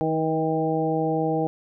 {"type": "harmonic tone with a mistuned harmonic", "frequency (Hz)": 158.8, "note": "D#3", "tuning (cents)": 36, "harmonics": [1, 2, 3, 4, 5], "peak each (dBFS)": [-28, -26, -26, -30, -28], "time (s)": [0.01, 1.47], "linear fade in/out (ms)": 0, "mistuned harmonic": 3, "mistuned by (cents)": 15, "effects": []}